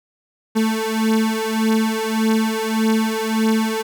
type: beating tone pair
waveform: 35% pulse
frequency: 220 / 221.7 Hz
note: A3 / A3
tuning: 0 / +13 cents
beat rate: 1.7 Hz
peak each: -18 dBFS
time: 0.55-3.83 s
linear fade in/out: 20 ms
effects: none